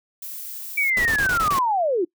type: noise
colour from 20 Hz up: violet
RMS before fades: -34 dBFS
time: 0.22-0.9 s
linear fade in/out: 2 ms
type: linear sweep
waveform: sine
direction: down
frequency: 2323 to 321.5 Hz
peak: -18 dBFS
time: 0.77-2.05 s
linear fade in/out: 10 ms
type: noise bursts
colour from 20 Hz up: pink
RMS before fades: -29 dBFS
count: 6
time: 0.97-1.588 s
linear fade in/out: 0 ms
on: 83 ms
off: 24 ms
type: clicks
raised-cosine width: 2 ms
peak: -25 dBFS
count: 2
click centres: 0.984 / 1.136 s
effects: noise-tail reverb RT60 0.1 s tail -23 dB re dry